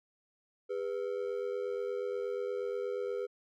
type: ring-modulated tone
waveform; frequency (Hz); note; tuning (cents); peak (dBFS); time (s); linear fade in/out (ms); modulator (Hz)
triangle; 448.9; A4; +35; -28; 0.69-3.27; 20; 44.2
effects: none